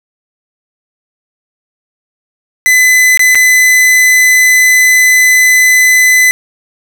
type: tone with dropouts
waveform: 45% pulse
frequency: 2013 Hz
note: B6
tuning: 33 cents sharp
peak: -4 dBFS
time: 2.66-6.31 s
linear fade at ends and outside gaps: 0 ms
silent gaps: 3.174-3.194 / 3.348-3.354 s
effects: none